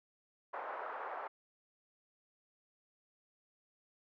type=band-pass noise; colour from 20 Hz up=white; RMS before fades=-43 dBFS; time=0.53-1.28 s; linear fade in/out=10 ms; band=510 to 1300 Hz; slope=24 dB/octave; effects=none